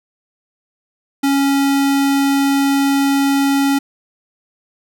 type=tone; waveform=square; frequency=277.2 Hz; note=C#4; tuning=in tune; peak=-13 dBFS; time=1.23-3.79 s; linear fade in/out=10 ms; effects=none